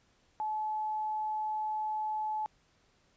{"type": "tone", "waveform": "sine", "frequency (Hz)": 860, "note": "A5", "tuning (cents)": -40, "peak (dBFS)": -31, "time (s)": [0.4, 2.46], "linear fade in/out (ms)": 0, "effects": ["pink hiss -69 dBFS RMS until 3.16 s", "resampled to 16000 Hz"]}